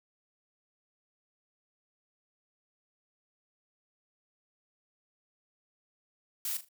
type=noise with echo; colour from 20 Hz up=blue; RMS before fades=-34 dBFS; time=6.45-6.57 s; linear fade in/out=2 ms; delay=39 ms; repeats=3; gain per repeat=-11 dB; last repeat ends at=6.687 s; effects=none